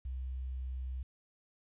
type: tone with quantisation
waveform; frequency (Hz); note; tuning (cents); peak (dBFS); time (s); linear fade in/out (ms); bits
sine; 64.2; C2; -32; -36; 0.05-1.03; 5; 11
effects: resampled to 8000 Hz